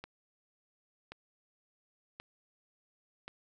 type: click train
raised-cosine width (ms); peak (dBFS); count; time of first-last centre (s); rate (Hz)
0.3; -27; 4; 0.04-3.28; 0.926
effects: none